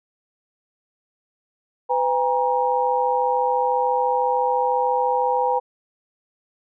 sine tone cluster, 503 / 810 / 944 Hz, B4 / G#5 / A#5, +32 / -43 / +22 cents, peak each -22 dBFS, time 1.89-5.6 s, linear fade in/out 20 ms, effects none

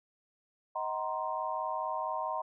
sine chord, C half-diminished seventh, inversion first, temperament just, 627.9 / 753.5 / 941.9 / 1046.5 Hz, Eb5 / Gb5 / Bb5 / C6, +16 / +31 / +18 / 0 cents, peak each -38 / -39 / -36 / -37 dBFS, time 0.75-2.42 s, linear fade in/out 10 ms, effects none

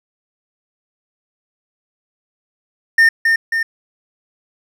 triangle tone with echo, 1818 Hz, A#6, 44 cents flat, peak -5 dBFS, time 2.98-3.09 s, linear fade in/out 5 ms, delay 270 ms, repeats 2, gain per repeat -4 dB, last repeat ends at 3.63 s, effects none

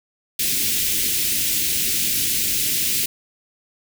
white band-stop noise, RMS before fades -21 dBFS, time 0.39-3.06 s, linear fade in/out 5 ms, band 370 to 2200 Hz, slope 24 dB/octave, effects none

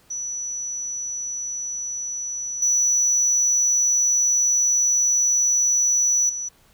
sine tone with level steps, 5920 Hz, F#8, in tune, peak -26 / -14 / -26 dBFS, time 0.1-6.49 s, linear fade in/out 10 ms, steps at 2.62 / 6.29 s, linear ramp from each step 5 ms, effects tanh soft clip ceiling -15 dBFS + pink hiss -57 dBFS RMS until 6.73 s

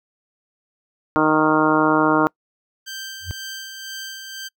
harmonic tone, 155.1 Hz, D#3, 5 cents flat, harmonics 1 / 2 / 3 / 4 / 5 / 6 / 7 / 8 / 9, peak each -30 / -18 / -23 / -24 / -26 / -23 / -23 / -25 / -23 dBFS, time 1.16-2.27 s, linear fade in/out 0 ms
15% pulse tone with tremolo, 1566 Hz, G6, 2 cents flat, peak -23 dBFS, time 2.86-4.49 s, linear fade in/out 20 ms, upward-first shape sine, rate 2 Hz, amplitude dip 40%
sine tone with exponential growth, 89.7 Hz, F2, 47 cents sharp, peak -20 dBFS, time 3.2-3.31 s, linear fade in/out 0 ms, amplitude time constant 23 ms
effects noise-tail reverb RT60 0.1 s tail -26 dB re dry

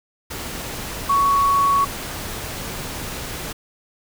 sine tone in noise, 1116 Hz, C#6, 11 cents sharp, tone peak -14 dBFS, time 1.09-1.85 s, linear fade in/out 10 ms, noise pink, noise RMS -30 dBFS, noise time 0.3-3.53 s, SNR +13 dB, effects none

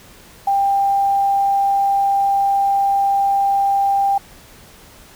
sine tone with quantisation, 793 Hz, G5, 20 cents sharp, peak -13 dBFS, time 0.47-4.18 s, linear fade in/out 5 ms, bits 7, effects pink hiss -44 dBFS RMS until 5.15 s

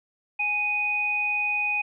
sine tone pair together, 829.9 / 2489 Hz, G#5 / D#7, -1 / 0 cents, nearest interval octave + perfect fifth, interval 1901 cents, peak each -33 / -23 dBFS, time 0.39-1.82 s, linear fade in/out 10 ms, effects none

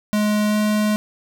square tone with pitch glide, 210.3 to 211.6 Hz, G#3 to G#3, +22 to +33 cents, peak -17 dBFS, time 0.13-0.96 s, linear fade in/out 0 ms, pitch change +11 cents, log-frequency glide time 0.48-0.56 s, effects none

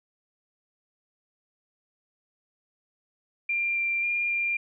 sine tone with pitch steps, 2384 / 2370 / 2406 / 2390 Hz, D7 / D7 / D7 / D7, +25 / +15 / +41 / +30 cents, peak -24 dBFS, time 3.49-4.57 s, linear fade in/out 5 ms, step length 270 ms, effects none

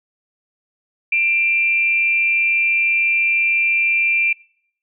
sine tone pair together, 2368 / 2658 Hz, D7 / E7, +14 / +14 cents, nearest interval major second, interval 200 cents, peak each -14 / -23 dBFS, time 1.12-4.33 s, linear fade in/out 5 ms, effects noise-tail reverb RT60 0.7 s tail -26 dB re dry

